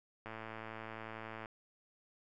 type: click train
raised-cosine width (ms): 0.5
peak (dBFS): -30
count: 134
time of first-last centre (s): 0.26-1.458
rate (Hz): 111
effects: none